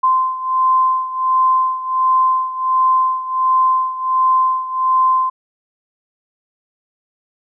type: beating tone pair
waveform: sine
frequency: 1037 / 1038.4 Hz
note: C6 / C6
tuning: -16 / -13 cents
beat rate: 1.4 Hz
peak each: -14 / -18 dBFS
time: 0.03-5.3 s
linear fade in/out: 10 ms
effects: none